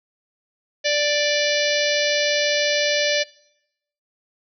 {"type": "harmonic tone", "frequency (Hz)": 587.3, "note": "D5", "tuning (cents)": 0, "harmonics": [1, 3, 4, 5, 6, 7, 8, 9, 10], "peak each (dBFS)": [-21, -26, -27, -28, -29, -29, -30, -31, -31], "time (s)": [0.84, 3.24], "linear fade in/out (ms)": 20, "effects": ["noise-tail reverb RT60 0.8 s tail -22 dB re dry"]}